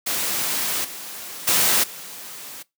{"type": "noise with level steps", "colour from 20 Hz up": "white", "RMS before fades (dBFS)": [-24, -35, -18, -37], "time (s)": [0.06, 2.63], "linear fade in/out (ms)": 10, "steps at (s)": [0.84, 1.47, 1.83], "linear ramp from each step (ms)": 10, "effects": ["noise-tail reverb RT60 0.2 s tail -22 dB re dry", "high-pass 150 Hz 12 dB/octave"]}